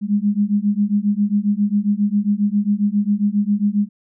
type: beating tone pair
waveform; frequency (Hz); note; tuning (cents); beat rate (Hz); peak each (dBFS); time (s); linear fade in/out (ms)
sine; 201.7 / 209.1; G3 / G#3; +50 / +12; 7.4; -18; 0.01-3.89; 50
effects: none